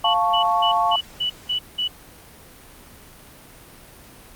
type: chord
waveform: sine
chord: F augmented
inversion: none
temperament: equal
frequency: 698.5 / 880 / 1108.7 Hz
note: F5 / A5 / C#6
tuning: 0 / 0 / 0 cents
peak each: -21 dBFS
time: 0.04-0.96 s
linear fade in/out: 5 ms
type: tone bursts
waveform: sine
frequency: 2960 Hz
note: F#7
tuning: in tune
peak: -20 dBFS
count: 7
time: 0.04-1.88 s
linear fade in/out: 10 ms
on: 100 ms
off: 190 ms
effects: pink hiss -45 dBFS RMS until 4.35 s + Opus 32 kbps